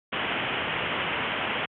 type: low-pass noise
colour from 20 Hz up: white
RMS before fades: -29 dBFS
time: 0.12-1.66 s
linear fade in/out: 10 ms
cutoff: 3200 Hz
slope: 96 dB/octave
effects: high-pass 100 Hz 12 dB/octave